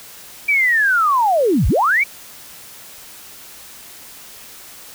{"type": "linear two-way sweep", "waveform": "sine", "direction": "down then up", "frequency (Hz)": [2352, 36.56, 2352], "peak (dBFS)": -12, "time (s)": [0.48, 2.04], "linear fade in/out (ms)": 10, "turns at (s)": 1.68, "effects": ["white hiss -39 dBFS RMS until 4.94 s"]}